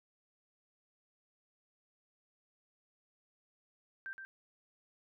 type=tone with echo; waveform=sine; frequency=1568 Hz; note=G6; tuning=in tune; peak=-40 dBFS; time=4.06-4.13 s; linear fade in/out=0 ms; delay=120 ms; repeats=1; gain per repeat=-5 dB; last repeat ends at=4.25 s; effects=none

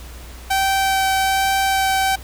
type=tone with vibrato; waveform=sawtooth; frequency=773 Hz; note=G5; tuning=24 cents flat; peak=-12 dBFS; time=0.5-2.16 s; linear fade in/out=10 ms; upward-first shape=sine; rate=1.2 Hz; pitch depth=8 cents each way; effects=added 60 Hz sine -35 dBFS peak until 2.23 s + pink hiss -41 dBFS RMS until 2.23 s

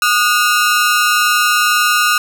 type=ring-modulated tone; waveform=sawtooth; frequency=1340 Hz; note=E6; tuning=28 cents sharp; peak=-4 dBFS; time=0.02-2.18 s; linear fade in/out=2 ms; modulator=111 Hz; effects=none

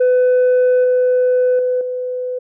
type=tone with level steps; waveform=sine; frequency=502 Hz; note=B4; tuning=28 cents sharp; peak=-7 / -9 / -13 / -19 dBFS; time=0-2.39 s; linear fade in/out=10 ms; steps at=0.84 / 1.59 / 1.81 s; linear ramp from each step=2 ms; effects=tanh soft clip ceiling -9 dBFS

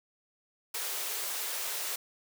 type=high-pass noise; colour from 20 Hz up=white; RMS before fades=-35 dBFS; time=0.74-1.96 s; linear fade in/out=5 ms; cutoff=360 Hz; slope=48 dB/octave; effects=none

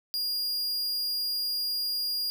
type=tone; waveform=45% pulse; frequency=4834 Hz; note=D8; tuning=49 cents sharp; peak=-27 dBFS; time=0.14-2.3 s; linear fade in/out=0 ms; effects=10-bit

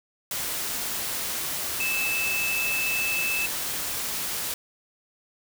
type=tone in noise; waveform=sine; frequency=2624 Hz; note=E7; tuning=9 cents flat; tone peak=-25 dBFS; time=1.8-3.46 s; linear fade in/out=2 ms; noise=white; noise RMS=-30 dBFS; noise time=0.31-4.54 s; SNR=+2 dB; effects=none

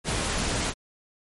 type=noise; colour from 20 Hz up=pink; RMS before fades=-27 dBFS; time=0.04-0.74 s; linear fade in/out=50 ms
type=tone with exponential growth; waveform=sine; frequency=190.9 Hz; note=G3; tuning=46 cents flat; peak=-25 dBFS; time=0.33-0.41 s; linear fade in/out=5 ms; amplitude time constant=16 ms
effects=MP3 48 kbps

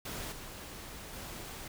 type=noise with level steps; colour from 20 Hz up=pink; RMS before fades=-40 / -46 / -44 dBFS; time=0.05-1.68 s; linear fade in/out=5 ms; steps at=0.32 / 1.13 s; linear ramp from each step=2 ms; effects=none

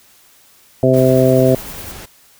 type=harmonic tone; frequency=130 Hz; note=C3; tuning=11 cents flat; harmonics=1 / 2 / 3 / 4 / 5; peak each=-15 / -15 / -15 / -15 / -15 dBFS; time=0.83-1.55 s; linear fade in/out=2 ms
type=noise; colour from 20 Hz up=pink; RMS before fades=-33 dBFS; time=0.93-2.06 s; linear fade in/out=10 ms
type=noise with tremolo; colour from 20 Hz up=violet; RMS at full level=-31 dBFS; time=0.96-1.92 s; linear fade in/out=10 ms; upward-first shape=sine; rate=9.9 Hz; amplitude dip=50%
effects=white hiss -49 dBFS RMS until 2.39 s

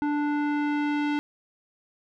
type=tone with low-pass filter sweep; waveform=square; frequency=293.7 Hz; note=D4; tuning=in tune; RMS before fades=-26 dBFS; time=0.02-1.19 s; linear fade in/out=0 ms; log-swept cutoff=1300 to 2900 Hz; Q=1.2; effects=none

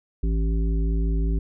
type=harmonic tone with a mistuned harmonic; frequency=55.2 Hz; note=A1; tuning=6 cents sharp; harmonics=1 / 3 / 5 / 7; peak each=-20 / -30 / -34 / -37 dBFS; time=0.23-1.39 s; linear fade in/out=5 ms; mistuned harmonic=1; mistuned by=-84 cents; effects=none

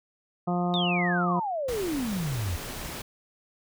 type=harmonic tone; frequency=176.7 Hz; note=F3; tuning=21 cents sharp; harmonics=1 / 2 / 3 / 4 / 5 / 6 / 7; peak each=-26 / -33 / -38 / -30 / -39 / -40 / -38 dBFS; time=0.47-1.4 s; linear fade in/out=10 ms
type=exponential sweep; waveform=sine; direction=down; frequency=3728 to 81.1 Hz; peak=-27 dBFS; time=0.74-2.56 s; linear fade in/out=0 ms
type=noise; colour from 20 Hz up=pink; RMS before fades=-37 dBFS; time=1.68-3.02 s; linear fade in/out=5 ms
effects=none

